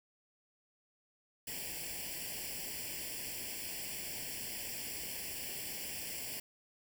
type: noise with comb filter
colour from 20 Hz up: white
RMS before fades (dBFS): -42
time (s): 1.47-6.4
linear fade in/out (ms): 5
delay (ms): 0.39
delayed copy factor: +0.95
effects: none